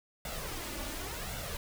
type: noise with flanger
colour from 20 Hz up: pink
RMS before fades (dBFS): -39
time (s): 0.25-1.57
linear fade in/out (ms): 2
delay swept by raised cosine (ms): 1.4 to 3.5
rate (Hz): 0.9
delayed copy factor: +0.6
effects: none